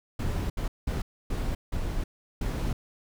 brown noise bursts at uneven times, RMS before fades -29 dBFS, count 6, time 0.19-0.5 / 0.57-0.68 / 0.87-1.02 / 1.3-1.55 / 1.72-2.04 / 2.41-2.73 s, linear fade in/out 5 ms, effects none

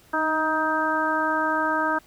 harmonic tone with a mistuned harmonic, 314.4 Hz, D#4, 18 cents sharp, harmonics 1 / 2 / 3 / 4 / 5, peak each -29 / -29 / -26 / -27 / -26 dBFS, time 0.13-1.99 s, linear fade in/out 10 ms, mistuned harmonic 1, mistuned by -23 cents, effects pink hiss -55 dBFS RMS until 2.06 s

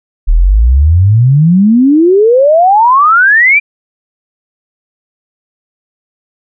sine exponential sweep, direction up, 36.44 to 2413 Hz, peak -3 dBFS, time 0.27-3.6 s, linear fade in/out 20 ms, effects none

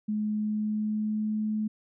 sine tone with pitch glide, 212.2 to 214.7 Hz, G#3 to A3, +38 to -42 cents, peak -26 dBFS, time 0.08-1.68 s, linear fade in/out 10 ms, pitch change +20 cents, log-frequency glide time 0.32-1.42 s, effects none

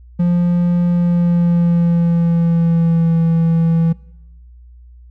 triangle tone with pitch glide, 174.61 to 165.19 Hz, F3 to E3, 0 to +4 cents, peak -9 dBFS, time 0.19-3.93 s, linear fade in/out 10 ms, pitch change -96 cents, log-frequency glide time 0.87-3.19 s, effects noise-tail reverb RT60 0.9 s tail -22 dB re dry + added 60 Hz sine -38 dBFS peak until 5.1 s

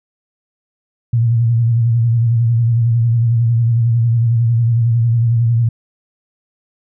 sine tone with vibrato, 116.54 Hz, A#2, in tune, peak -10 dBFS, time 1.13-5.69 s, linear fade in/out 5 ms, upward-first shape sine, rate 11 Hz, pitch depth 55 cents each way, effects none

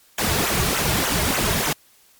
pink noise with flanger, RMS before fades -21 dBFS, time 0.18-1.73 s, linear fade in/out 5 ms, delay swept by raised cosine 0.2 to 4 ms, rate 3.4 Hz, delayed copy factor -0.8, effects white hiss -55 dBFS RMS until 2.19 s + MP3 96 kbps

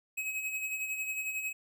square tone with tremolo, 2552 Hz, D#7, 43 cents sharp, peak -32 dBFS, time 0.17-1.53 s, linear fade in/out 10 ms, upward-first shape sine, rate 11 Hz, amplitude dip 50%, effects none

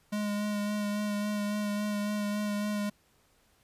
square tone with vibrato, 207.4 Hz, G#3, 2 cents flat, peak -30 dBFS, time 0.12-2.9 s, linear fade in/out 10 ms, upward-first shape sine, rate 3.6 Hz, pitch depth 18 cents each way, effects pink hiss -67 dBFS RMS until 3.63 s + resampled to 32000 Hz

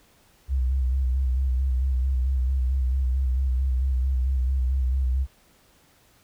sine tone with vibrato, 64.7 Hz, C2, 19 cents flat, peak -20 dBFS, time 0.48-5.27 s, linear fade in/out 50 ms, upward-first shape square, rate 4.5 Hz, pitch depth 47 cents each way, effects pink hiss -59 dBFS RMS until 6.23 s

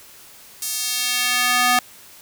square tone with high-pass filter sweep, 247.1 Hz, B3, 1 cent sharp, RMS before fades -20 dBFS, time 0.62-1.79 s, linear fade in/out 2 ms, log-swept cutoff 7200 to 840 Hz, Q 0.9, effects white hiss -45 dBFS RMS until 2.21 s

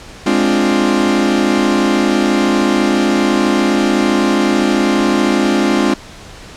40% pulse chord, D half-diminished seventh, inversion second, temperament equal, 207.7 / 261.6 / 293.7 / 349.2 Hz, Ab3 / C4 / D4 / F4, 0 / 0 / 0 / 0 cents, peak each -16 dBFS, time 0.26-5.94 s, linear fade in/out 5 ms, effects pink hiss -35 dBFS RMS until 6.56 s + low-pass 7000 Hz 12 dB/octave

